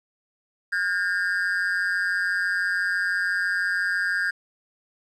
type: tone with amplitude modulation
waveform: triangle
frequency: 1614 Hz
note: G#6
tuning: 50 cents flat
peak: -16 dBFS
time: 0.72-4.31 s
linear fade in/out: 10 ms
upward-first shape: sine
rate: 186 Hz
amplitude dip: 95%
effects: resampled to 24000 Hz + 9-bit